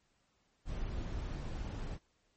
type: noise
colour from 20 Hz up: brown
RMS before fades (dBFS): -39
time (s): 0.65-1.99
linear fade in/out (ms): 50
effects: pink hiss -75 dBFS RMS until 2.36 s + MP3 32 kbps

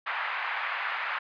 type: band-pass noise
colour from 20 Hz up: white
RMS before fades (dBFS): -32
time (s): 0.06-1.19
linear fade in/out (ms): 10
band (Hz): 840 to 2200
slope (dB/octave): 24
effects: resampled to 11025 Hz

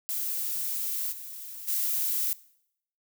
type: noise with level steps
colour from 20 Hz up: violet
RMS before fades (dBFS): -31 / -41 / -28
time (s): 0.09-2.33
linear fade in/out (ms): 0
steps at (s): 1.11 / 1.67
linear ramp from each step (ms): 20
effects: noise-tail reverb RT60 0.7 s tail -20 dB re dry

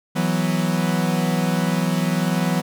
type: chord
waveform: 45% pulse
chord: E suspended second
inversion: none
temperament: equal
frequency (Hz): 164.81 / 185 / 246.9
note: E3 / F#3 / B3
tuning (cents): 0 / 0 / 0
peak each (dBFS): -22 / -22 / -26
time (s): 0.15-2.62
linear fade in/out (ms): 20
effects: none

